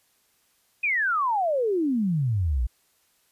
sine exponential sweep, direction down, 2537 to 54.3 Hz, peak -21 dBFS, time 0.83-2.67 s, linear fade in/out 10 ms, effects white hiss -66 dBFS RMS until 3.31 s + resampled to 32000 Hz

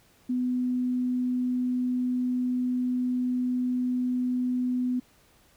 sine tone, 250 Hz, B3, 21 cents sharp, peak -24 dBFS, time 0.29-5 s, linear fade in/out 10 ms, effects pink hiss -61 dBFS RMS until 5.56 s

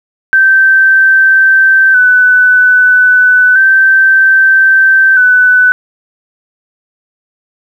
sine tone with vibrato, 1526 Hz, G6, 47 cents flat, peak -3 dBFS, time 0.33-5.72 s, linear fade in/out 0 ms, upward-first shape square, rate 0.31 Hz, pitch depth 32 cents each way, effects 7-bit

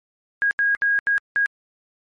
sine tone bursts at uneven times, 1638 Hz, G#6, 24 cents flat, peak -16 dBFS, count 5, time 0.42-0.51 / 0.59-0.75 / 0.82-0.99 / 1.07-1.18 / 1.36-1.46 s, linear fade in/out 0 ms, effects MP3 48 kbps

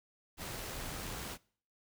pink noise with amplitude modulation, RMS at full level -41 dBFS, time 0.37-1.38 s, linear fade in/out 50 ms, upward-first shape sine, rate 86.4 Hz, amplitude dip 25%, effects noise-tail reverb RT60 0.5 s tail -23 dB re dry

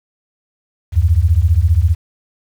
sine beating tone pair, 76 / 91 Hz, D#2 / F#2, -40 / -28 cents, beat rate 15 Hz, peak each -12 dBFS, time 0.92-1.96 s, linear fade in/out 50 ms, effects 7-bit

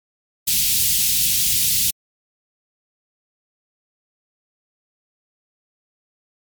white band-stop noise, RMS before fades -18 dBFS, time 0.47-1.91 s, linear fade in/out 10 ms, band 190 to 2800 Hz, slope 24 dB/octave, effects MP3 96 kbps

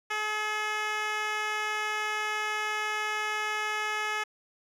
10% pulse tone with band-pass filter, 426.1 Hz, G#4, 44 cents sharp, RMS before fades -31 dBFS, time 0.1-4.24 s, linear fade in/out 10 ms, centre 2000 Hz, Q 0.6, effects 10-bit

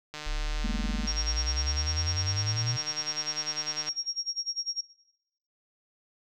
click train, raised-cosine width 0.2 ms, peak -21 dBFS, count 567, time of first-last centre 0.14-3.888 s, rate 151 Hz
sine exponential sweep, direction up, 32.67 to 123.47 Hz, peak -28 dBFS, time 0.26-2.77 s, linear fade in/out 10 ms
sine tone bursts, 220 Hz, A3, in tune, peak -28 dBFS, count 9, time 0.64-1.058 s, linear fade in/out 5 ms, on 26 ms, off 23 ms
sine tone with tremolo, 5588 Hz, F8, in tune, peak -27 dBFS, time 1.07-4.81 s, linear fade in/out 5 ms, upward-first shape sine, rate 10 Hz, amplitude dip 100%
effects noise-tail reverb RT60 0.9 s tail -19 dB re dry

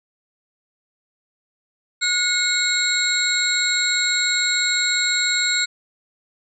sine tone cluster, 1446 / 2177 / 3855 / 4240 / 7500 Hz, F#6 / C#7 / B7 / C8 / A#8, -40 / -32 / -43 / +22 / +10 cents, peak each -24 dBFS, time 2.01-5.66 s, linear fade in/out 20 ms, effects none

